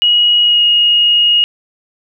sine tone with pitch glide, 2900 to 2872 Hz, F#7 to F7, -35 to +48 cents, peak -7 dBFS, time 0.02-1.44 s, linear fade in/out 0 ms, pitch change -17 cents, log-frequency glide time 0.43-0.63 s, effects none

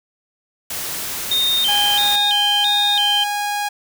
white noise, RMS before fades -26 dBFS, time 0.7-2.16 s, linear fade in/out 5 ms
sine tone with vibrato, 3392 Hz, G#7, 36 cents sharp, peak -15 dBFS, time 1.31-3.24 s, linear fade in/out 5 ms, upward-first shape square, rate 1.5 Hz, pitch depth 140 cents each way
sawtooth tone, 823 Hz, G#5, 16 cents flat, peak -16 dBFS, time 1.68-3.69 s, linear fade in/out 10 ms
effects none

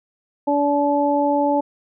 harmonic tone, 287.7 Hz, D4, 36 cents flat, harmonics 1 / 2 / 3, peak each -20 / -20 / -20 dBFS, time 0.47-1.61 s, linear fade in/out 10 ms, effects none

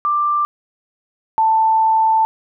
sine tone pair in turn, 1182 / 885.5 Hz, D6 / A5, +11 / +11 cents, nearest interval perfect fourth, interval 500 cents, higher first, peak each -14 / -11 dBFS, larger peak second, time 0.05-0.45 / 1.38-2.25 s, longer second, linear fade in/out 0 ms, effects none

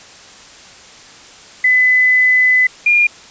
sine tone pair in turn, 2009 / 2415 Hz, B6 / D7, +29 / +48 cents, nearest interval minor third, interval 319 cents, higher second, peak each -8 dBFS, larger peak neither, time 1.64-2.67 / 2.86-3.07 s, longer first, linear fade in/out 5 ms, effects white hiss -39 dBFS RMS until 3.3 s + resampled to 16000 Hz

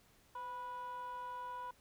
sine tone with frequency modulation, 985 Hz, B5, 5 cents flat, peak -40 dBFS, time 0.35-1.71 s, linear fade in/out 5 ms, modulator 474 Hz, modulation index 0.44, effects tanh soft clip ceiling -40 dBFS + pink hiss -68 dBFS RMS until 1.8 s

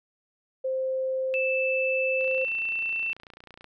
sine tone, 523.3 Hz, C5, in tune, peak -25 dBFS, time 0.64-2.45 s, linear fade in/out 10 ms
sine tone with pitch glide, 2637 to 2677 Hz, E7 to E7, 0 to +26 cents, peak -26 dBFS, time 1.34-3.13 s, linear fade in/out 0 ms, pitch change +26 cents, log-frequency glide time 2.17-2.45 s
click train, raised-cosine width 0.3 ms, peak -30 dBFS, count 43, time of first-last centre 2.21-3.643 s, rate 29.3 Hz
effects none

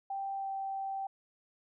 sine tone with pitch glide, 784 to 778.6 Hz, G5 to G5, 0 to -12 cents, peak -34 dBFS, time 0.1-1.07 s, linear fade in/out 5 ms, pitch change -12 cents, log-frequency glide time 0.36-0.49 s, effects none

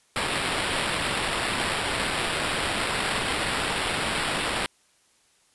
blue noise with sample-and-hold, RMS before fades -27 dBFS, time 0.16-4.66 s, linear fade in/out 0 ms, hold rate 6300 Hz, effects white hiss -63 dBFS RMS until 5.54 s + resampled to 24000 Hz

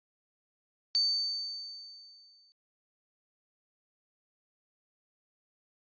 sine tone with exponential decay, 4553 Hz, C#8, 45 cents sharp, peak -21 dBFS, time 0.95-2.52 s, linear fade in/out 0 ms, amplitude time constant 340 ms, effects tanh soft clip ceiling -20 dBFS + resampled to 11025 Hz

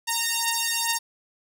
5% pulse beating tone pair, 922 / 924.4 Hz, A#5 / A#5, -19 / -15 cents, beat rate 2.4 Hz, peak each -14 dBFS, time 0.07-0.99 s, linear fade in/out 20 ms, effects none

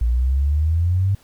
sine exponential sweep, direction up, 56.8 to 100.2 Hz, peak -15 dBFS, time 0.01-1.15 s, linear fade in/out 5 ms, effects pink hiss -54 dBFS RMS until 1.23 s

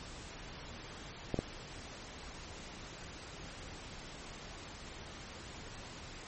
clicks, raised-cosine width 2 ms, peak -19 / -19 dBFS, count 2, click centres 1.343 / 1.39 s, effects pink hiss -48 dBFS RMS until 6.27 s + MP3 32 kbps

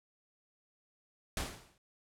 pink noise with exponential decay, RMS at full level -33 dBFS, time 1.37-1.78 s, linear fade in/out 2 ms, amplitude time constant 87 ms, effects low-pass 11000 Hz 12 dB/octave

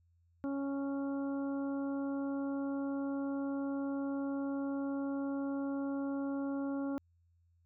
harmonic tone, 277.2 Hz, C#4, in tune, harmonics 1 / 2 / 3 / 4 / 5, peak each -34 / -43 / -50 / -52 / -52 dBFS, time 0.44-6.98 s, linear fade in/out 0 ms, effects added 85 Hz sine -67 dBFS peak until 7.65 s

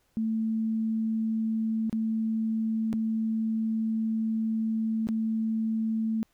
sine tone with dropouts, 221.9 Hz, A3, 15 cents sharp, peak -25 dBFS, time 0.17-6.23 s, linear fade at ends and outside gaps 0 ms, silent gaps 1.896-1.928 / 2.929-2.937 / 5.071-5.088 s, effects pink hiss -70 dBFS RMS until 6.33 s

